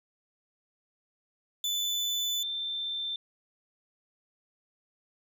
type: tone pair in turn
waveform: 35% pulse / sine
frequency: 3501 / 3562 Hz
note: A7 / A7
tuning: -9 / +21 cents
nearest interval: unison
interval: 30 cents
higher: second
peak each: -26 / -31 dBFS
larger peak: first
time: 1.64-2.43 / 2.43-3.16 s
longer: first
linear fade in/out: 2 ms
effects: none